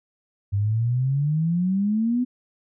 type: exponential sweep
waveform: sine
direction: up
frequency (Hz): 98 to 253.6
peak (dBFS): -19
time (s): 0.52-2.25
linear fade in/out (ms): 20
effects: none